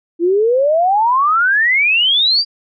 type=exponential sweep; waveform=sine; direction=up; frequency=329.6 to 4853 Hz; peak=-10 dBFS; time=0.19-2.45 s; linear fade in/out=50 ms; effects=none